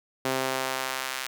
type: tone with high-pass filter sweep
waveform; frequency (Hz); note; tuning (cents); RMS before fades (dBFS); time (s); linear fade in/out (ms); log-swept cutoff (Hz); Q
sawtooth; 131.5; C3; +9; -30; 0.25-1.27; 5; 350 to 1700; 0.77
effects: none